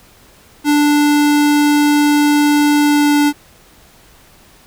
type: tone with pitch glide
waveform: square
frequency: 293.7 to 292 Hz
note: D4 to D4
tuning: 0 to -10 cents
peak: -10 dBFS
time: 0.64-3.33 s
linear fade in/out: 50 ms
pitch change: -10 cents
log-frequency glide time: 2.8-3.21 s
effects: pink hiss -46 dBFS RMS until 4.66 s